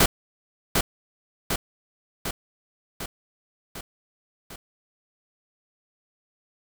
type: noise with echo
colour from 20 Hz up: pink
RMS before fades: -17 dBFS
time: 0-0.06 s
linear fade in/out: 5 ms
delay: 750 ms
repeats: 6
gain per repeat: -4 dB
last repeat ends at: 4.56 s
effects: none